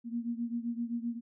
sine beating tone pair, 233.1 / 240.8 Hz, A#3 / B3, 0 / -44 cents, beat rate 7.7 Hz, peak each -34 / -37 dBFS, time 0.04-1.21 s, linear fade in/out 50 ms, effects none

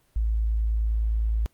sine tone, 54.8 Hz, A1, 6 cents flat, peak -21 dBFS, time 0.16-1.46 s, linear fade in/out 0 ms, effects pink hiss -65 dBFS RMS until 1.53 s + Opus 24 kbps

